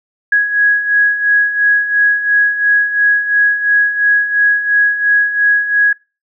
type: beating tone pair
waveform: sine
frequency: 1661.2 / 1664.1 Hz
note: G#6 / G#6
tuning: 0 / +3 cents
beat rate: 2.9 Hz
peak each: -16 / -10 dBFS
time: 0.32-5.93 s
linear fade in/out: 5 ms
effects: noise-tail reverb RT60 0.3 s tail -23 dB re dry